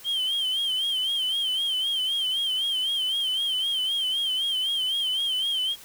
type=tone with vibrato; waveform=sine; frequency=3136 Hz; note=G7; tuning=in tune; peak=-21 dBFS; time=0.04-5.76 s; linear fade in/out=50 ms; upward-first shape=sine; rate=3.9 Hz; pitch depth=77 cents each way; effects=tanh soft clip ceiling -22 dBFS + white hiss -47 dBFS RMS until 5.84 s